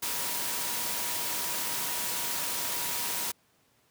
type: tone in noise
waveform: sine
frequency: 957 Hz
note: A#5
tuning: 45 cents sharp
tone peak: -43 dBFS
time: 0.02-3.32 s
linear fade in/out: 10 ms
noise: white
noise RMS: -32 dBFS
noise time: 0.02-3.32 s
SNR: -14 dB
effects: pink hiss -67 dBFS RMS until 3.9 s + high-pass 100 Hz 12 dB/octave